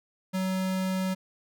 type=tone; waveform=square; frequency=187.8 Hz; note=F#3; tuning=26 cents sharp; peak=-27 dBFS; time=0.33-1.15 s; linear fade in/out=20 ms; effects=none